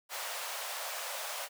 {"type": "high-pass noise", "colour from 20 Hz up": "pink", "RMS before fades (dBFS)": -39, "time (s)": [0.09, 1.49], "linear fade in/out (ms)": 50, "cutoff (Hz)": 540, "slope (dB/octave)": 48, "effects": []}